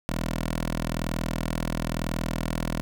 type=tone with notch filter; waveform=10% pulse; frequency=41 Hz; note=E1; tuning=9 cents flat; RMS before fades=-29 dBFS; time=0.09-2.81 s; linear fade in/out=0 ms; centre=88 Hz; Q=1.1; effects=none